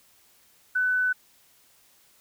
sine tone, 1500 Hz, F#6, 23 cents sharp, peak -21 dBFS, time 0.75-1.13 s, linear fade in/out 10 ms, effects white hiss -60 dBFS RMS until 2.2 s

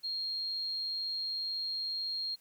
sine tone, 4234 Hz, C8, 20 cents sharp, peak -33 dBFS, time 0.03-2.36 s, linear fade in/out 20 ms, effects white hiss -67 dBFS RMS until 2.4 s

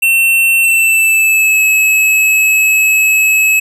square tone with pitch glide, 2700 to 2580 Hz, E7 to E7, +41 to -38 cents, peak -8 dBFS, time 0.02-3.6 s, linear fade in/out 10 ms, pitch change -79 cents, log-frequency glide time 0.62-1.62 s, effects none

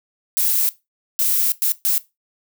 violet noise bursts at uneven times, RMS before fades -18 dBFS, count 4, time 0.37-0.69 / 1.19-1.52 / 1.62-1.72 / 1.85-1.98 s, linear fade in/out 0 ms, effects noise-tail reverb RT60 0.2 s tail -17 dB re dry

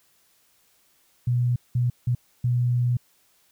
sine tone bursts at uneven times, 122.4 Hz, B2, 15 cents flat, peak -19 dBFS, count 4, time 1.27-1.56 / 1.75-1.9 / 2.07-2.15 / 2.44-2.97 s, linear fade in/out 5 ms, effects white hiss -63 dBFS RMS until 3.51 s

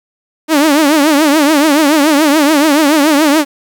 sawtooth tone with vibrato, 298.8 Hz, D4, 30 cents sharp, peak -3 dBFS, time 0.48-3.45 s, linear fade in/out 50 ms, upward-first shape triangle, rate 7 Hz, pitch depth 160 cents each way, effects 7-bit

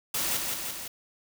white noise with echo, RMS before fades -29 dBFS, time 0.14-0.37 s, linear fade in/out 5 ms, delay 170 ms, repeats 3, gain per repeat -3 dB, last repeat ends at 0.88 s, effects none

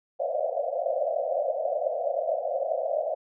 white band-pass noise, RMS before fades -28 dBFS, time 0.19-3.15 s, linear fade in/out 10 ms, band 520 to 700 Hz, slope 96 dB/octave, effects none

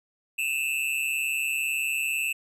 square tone with amplitude modulation, 2649 Hz, E7, 8 cents sharp, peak -22 dBFS, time 0.38-2.33 s, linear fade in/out 10 ms, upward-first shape sine, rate 140 Hz, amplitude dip 90%, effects resampled to 32000 Hz

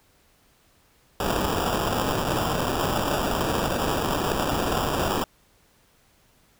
white noise with sample-and-hold, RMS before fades -25 dBFS, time 1.2-5.24 s, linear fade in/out 2 ms, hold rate 2100 Hz, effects pink hiss -61 dBFS RMS until 6.59 s

